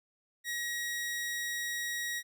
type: tone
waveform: sawtooth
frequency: 1900 Hz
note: A#6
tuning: 33 cents sharp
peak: -30 dBFS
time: 0.44-2.23 s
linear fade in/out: 50 ms
effects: none